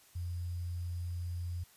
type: tone with sample-and-hold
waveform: sine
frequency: 87.31 Hz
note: F2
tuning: in tune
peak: -35 dBFS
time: 0.15-1.64 s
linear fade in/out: 10 ms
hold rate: 4900 Hz
effects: white hiss -62 dBFS RMS until 1.76 s + resampled to 32000 Hz